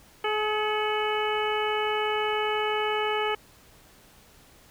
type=harmonic tone with a mistuned harmonic; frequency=425.8 Hz; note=G#4; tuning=43 cents sharp; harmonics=1 / 2 / 3 / 4 / 5 / 6 / 7; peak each=-28 / -30 / -32 / -36 / -34 / -40 / -34 dBFS; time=0.24-3.35 s; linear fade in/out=5 ms; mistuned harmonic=5; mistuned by=+60 cents; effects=pink hiss -55 dBFS RMS until 4.7 s